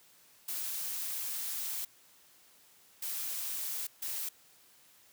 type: noise bursts at uneven times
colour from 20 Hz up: blue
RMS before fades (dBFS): -37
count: 3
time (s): 0.48-1.85 / 3.02-3.87 / 4.02-4.29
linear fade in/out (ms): 5
effects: white hiss -62 dBFS RMS until 5.12 s + high-pass 80 Hz 12 dB/octave